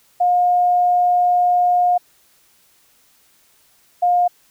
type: tone pair in turn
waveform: sine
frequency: 714 / 710.4 Hz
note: F5 / F5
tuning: +38 / +29 cents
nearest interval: unison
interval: 9 cents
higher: first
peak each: -12 dBFS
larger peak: neither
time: 0.2-1.98 / 4.02-4.28 s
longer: first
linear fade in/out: 10 ms
effects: white hiss -56 dBFS RMS until 4.5 s